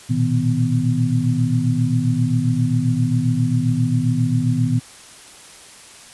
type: tone cluster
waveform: sine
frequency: 116.1 / 123.6 / 158.3 / 249.6 Hz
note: A#2 / B2 / D#3 / B3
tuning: -7 / +2 / +30 / +19 cents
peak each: -21 / -20 / -22 / -21 dBFS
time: 0.09-4.8 s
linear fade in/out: 20 ms
effects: white hiss -42 dBFS RMS until 6.13 s + resampled to 24000 Hz